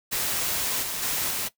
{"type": "noise with level steps", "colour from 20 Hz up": "white", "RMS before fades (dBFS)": [-27, -31, -27, -29], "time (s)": [0.11, 1.49], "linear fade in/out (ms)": 20, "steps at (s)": [0.82, 1.02, 1.3], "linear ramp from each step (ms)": 10, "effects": ["noise-tail reverb RT60 0.1 s tail -17 dB re dry"]}